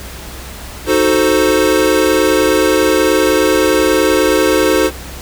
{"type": "chord", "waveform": "square", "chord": "D# diminished seventh", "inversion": "none", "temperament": "equal", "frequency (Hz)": [311.1, 370, 440, 523.3], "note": ["D#4", "F#4", "A4", "C5"], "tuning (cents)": [0, 0, 0, 0], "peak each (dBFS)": -16, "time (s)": [0.86, 4.91], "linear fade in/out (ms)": 50, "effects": ["added 64 Hz sine -31 dBFS peak until 5.21 s", "pink hiss -31 dBFS RMS until 5.21 s"]}